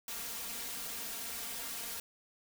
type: noise with comb filter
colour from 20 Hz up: white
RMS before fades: -41 dBFS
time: 0.08-2 s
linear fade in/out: 2 ms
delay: 4.3 ms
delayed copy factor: +0.9
effects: none